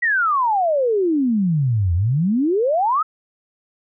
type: exponential two-way sweep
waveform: sine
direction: down then up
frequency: 1959 to 82.41 to 1325 Hz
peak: -15 dBFS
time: 0.02-3.03 s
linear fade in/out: 10 ms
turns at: 1.94 s
effects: none